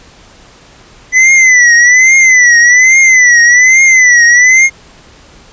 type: tone with vibrato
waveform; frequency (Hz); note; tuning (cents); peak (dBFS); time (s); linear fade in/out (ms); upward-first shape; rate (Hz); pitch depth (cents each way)
square; 2000; B6; +21; -3; 1.12-4.7; 50; triangle; 1.2; 120
effects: pink hiss -39 dBFS RMS until 5.52 s + resampled to 16000 Hz